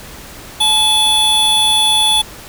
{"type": "tone pair together", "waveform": "square", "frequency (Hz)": [859, 3440], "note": ["A5", "A7"], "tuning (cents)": [-42, -40], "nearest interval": "2 octaves", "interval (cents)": 2402, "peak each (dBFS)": [-19, -11], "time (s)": [0.6, 2.22], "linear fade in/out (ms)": 10, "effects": ["pink hiss -34 dBFS RMS until 2.48 s"]}